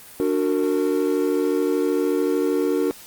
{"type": "chord", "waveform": "triangle", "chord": "D augmented", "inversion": "none", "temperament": "just", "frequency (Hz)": [293.7, 367.1, 458.9], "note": ["D4", "F#4", "A#4"], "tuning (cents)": [0, -14, -27], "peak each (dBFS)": -21, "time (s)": [0.2, 2.91], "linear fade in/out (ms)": 0, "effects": ["white hiss -43 dBFS RMS until 3.06 s", "Opus 24 kbps"]}